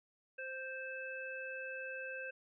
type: harmonic tone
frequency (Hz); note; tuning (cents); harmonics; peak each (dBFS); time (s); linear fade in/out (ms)
523.3; C5; 0; 1 / 3 / 5; -46 / -44 / -47; 0.38-2.31; 10
effects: none